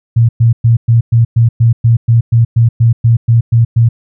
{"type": "tone bursts", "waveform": "sine", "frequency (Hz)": 116.1, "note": "A#2", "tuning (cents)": -7, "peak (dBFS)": -4, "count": 16, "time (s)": [0.16, 3.89], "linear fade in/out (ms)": 10, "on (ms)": 130, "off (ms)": 110, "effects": []}